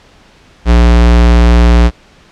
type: tone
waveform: square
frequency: 58.9 Hz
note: A#1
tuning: 19 cents sharp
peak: -4 dBFS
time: 0.65-1.91 s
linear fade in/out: 50 ms
effects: pink hiss -43 dBFS RMS until 2.31 s + low-pass 5000 Hz 12 dB/octave